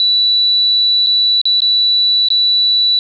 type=tone with dropouts; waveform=sine; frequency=3951 Hz; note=B7; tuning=in tune; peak=-9 dBFS; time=0-2.99 s; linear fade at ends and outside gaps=1 ms; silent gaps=1.063-1.069 / 1.415-1.454 / 1.604-1.619 / 2.286-2.303 s; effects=none